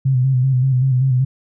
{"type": "tone with vibrato", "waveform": "sine", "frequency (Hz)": 130, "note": "C3", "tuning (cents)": -11, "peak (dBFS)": -12, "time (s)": [0.05, 1.25], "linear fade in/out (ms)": 10, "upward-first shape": "square", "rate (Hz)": 5.2, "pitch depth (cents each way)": 50, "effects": []}